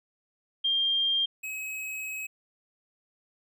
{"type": "tone pair in turn", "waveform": ["sine", "square"], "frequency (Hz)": [3197, 2554], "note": ["G7", "D#7"], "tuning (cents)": [33, 45], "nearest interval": "major third", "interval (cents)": 388, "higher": "first", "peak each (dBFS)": [-23, -34], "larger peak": "first", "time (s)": [[0.64, 1.26], [1.43, 2.27]], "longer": "second", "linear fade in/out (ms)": 10, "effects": []}